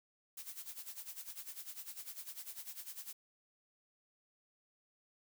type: noise with tremolo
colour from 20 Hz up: blue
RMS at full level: -45 dBFS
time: 0.37-3.13 s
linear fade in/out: 5 ms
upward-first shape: sine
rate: 10 Hz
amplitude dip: 80%
effects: none